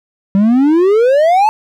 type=exponential sweep; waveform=triangle; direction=up; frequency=190.9 to 888 Hz; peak=-5 dBFS; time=0.35-1.49 s; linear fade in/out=0 ms; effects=none